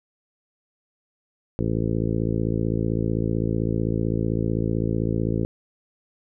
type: harmonic tone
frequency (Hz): 55.7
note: A1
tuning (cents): +22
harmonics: 1 / 2 / 3 / 4 / 5 / 6 / 7 / 8 / 9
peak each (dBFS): -31 / -26 / -27 / -31 / -30 / -30 / -33 / -33 / -36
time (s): 1.59-5.45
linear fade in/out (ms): 0
effects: none